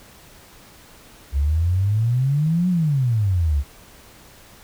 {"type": "exponential two-way sweep", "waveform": "sine", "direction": "up then down", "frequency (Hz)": [66.6, 185, 66.6], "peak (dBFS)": -16, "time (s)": [1.32, 3.64], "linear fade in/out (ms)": 50, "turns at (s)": 2.69, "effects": ["pink hiss -47 dBFS RMS until 4.63 s"]}